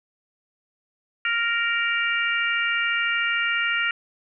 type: harmonic tone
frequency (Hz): 466.2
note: A#4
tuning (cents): 0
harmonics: 3 / 4 / 5 / 6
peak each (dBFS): -25 / -26 / -27 / -28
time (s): 1.25-3.91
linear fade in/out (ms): 2
effects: none